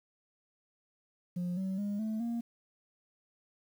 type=tone with pitch steps; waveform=sine; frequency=177.4 / 190.13 / 203.8 / 218.4 / 234.1 Hz; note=F3 / F#3 / G#3 / A3 / A#3; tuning=+27 / +47 / -32 / -13 / +8 cents; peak=-29 dBFS; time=1.36-2.41 s; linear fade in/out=10 ms; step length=210 ms; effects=tanh soft clip ceiling -31 dBFS + 10-bit